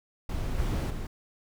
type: noise with level steps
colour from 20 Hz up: brown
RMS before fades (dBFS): -31 / -28 / -34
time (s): 0.29-1.07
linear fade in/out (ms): 5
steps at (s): 0.58 / 0.9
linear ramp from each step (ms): 2
effects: none